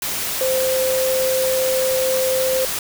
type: tone in noise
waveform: sine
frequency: 520 Hz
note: C5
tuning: 11 cents flat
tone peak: -17 dBFS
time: 0.41-2.65 s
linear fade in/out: 2 ms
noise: white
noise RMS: -24 dBFS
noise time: 0.02-2.79 s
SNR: +4 dB
effects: none